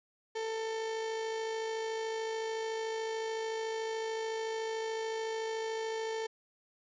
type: tone with amplitude modulation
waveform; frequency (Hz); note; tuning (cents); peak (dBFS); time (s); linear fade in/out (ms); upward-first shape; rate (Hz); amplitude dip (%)
35% pulse; 445.4; A4; +21; -31; 0.35-6.27; 10; sine; 53.7; 30
effects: resampled to 16000 Hz